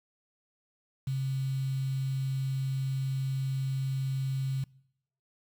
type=tone with quantisation; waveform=sine; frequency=133.7 Hz; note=C3; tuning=38 cents sharp; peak=-28 dBFS; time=1.07-4.64 s; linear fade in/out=5 ms; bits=8; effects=noise-tail reverb RT60 0.8 s tail -24 dB re dry